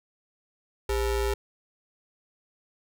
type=ring-modulated tone; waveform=square; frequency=230 Hz; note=A#3; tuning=23 cents flat; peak=-22 dBFS; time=0.89-1.34 s; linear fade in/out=5 ms; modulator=172 Hz; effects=none